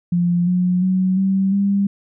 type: tone with pitch steps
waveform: sine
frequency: 174.5 / 180.34 / 186.38 / 192.62 / 199.06 Hz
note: F3 / F#3 / F#3 / G3 / G3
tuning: -1 / -44 / +13 / -30 / +27 cents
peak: -14 dBFS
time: 0.12-1.87 s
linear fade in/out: 5 ms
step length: 350 ms
effects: none